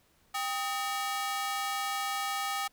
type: ring-modulated tone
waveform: sawtooth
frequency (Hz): 1025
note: C6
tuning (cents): -36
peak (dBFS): -24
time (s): 0.34-2.68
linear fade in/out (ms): 10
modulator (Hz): 232
effects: pink hiss -67 dBFS RMS until 2.72 s